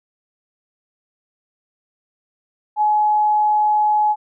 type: tone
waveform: sine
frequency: 846 Hz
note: G#5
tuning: 32 cents sharp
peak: -13 dBFS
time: 2.76-4.16 s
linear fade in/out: 50 ms
effects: none